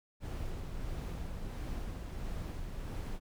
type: noise with tremolo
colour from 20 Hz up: brown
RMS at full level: -38 dBFS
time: 0.2-3.2 s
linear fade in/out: 50 ms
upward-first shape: sine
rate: 1.5 Hz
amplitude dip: 30%
effects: none